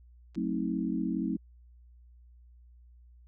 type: clicks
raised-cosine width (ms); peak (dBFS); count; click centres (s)
0.2; -38 / -37; 2; 0.347 / 0.354
type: chord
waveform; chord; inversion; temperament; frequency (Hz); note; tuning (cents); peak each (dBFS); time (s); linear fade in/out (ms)
sine; F# diminished seventh; none; just; 185 / 222 / 266.4 / 319.7; F#3 / A3 / C4 / Eb4; 0 / +16 / +31 / +47; -34; 0.36-1.37; 10
effects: added 60 Hz sine -53 dBFS peak until 3.27 s